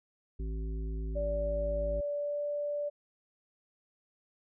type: harmonic tone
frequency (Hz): 54.2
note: A1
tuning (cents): -25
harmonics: 1 / 3 / 5 / 7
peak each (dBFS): -33 / -45 / -48 / -48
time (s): 0.39-2.01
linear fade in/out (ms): 10
type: tone with pitch glide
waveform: sine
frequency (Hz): 580 to 584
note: D5 to D5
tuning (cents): -22 to -10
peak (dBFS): -31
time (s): 1.15-2.9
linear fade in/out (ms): 20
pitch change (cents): +12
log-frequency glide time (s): 2.13-2.4
effects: none